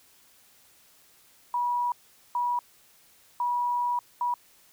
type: tone bursts at uneven times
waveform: sine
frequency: 970 Hz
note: B5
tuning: 31 cents flat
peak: -24 dBFS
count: 4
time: 1.54-1.92 / 2.35-2.59 / 3.4-3.99 / 4.21-4.34 s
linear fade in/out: 2 ms
effects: white hiss -59 dBFS RMS until 4.72 s